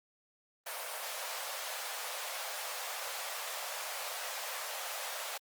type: high-pass noise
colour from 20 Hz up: pink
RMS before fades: -40 dBFS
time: 0.66-5.38 s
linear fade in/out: 10 ms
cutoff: 530 Hz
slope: 48 dB/octave
effects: Opus 32 kbps